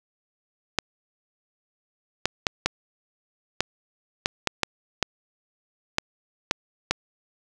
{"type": "clicks", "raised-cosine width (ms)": 0.2, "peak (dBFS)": -3, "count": 12, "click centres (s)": [0.787, 2.256, 2.468, 2.66, 3.606, 4.259, 4.473, 4.633, 5.027, 5.984, 6.511, 6.91], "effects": []}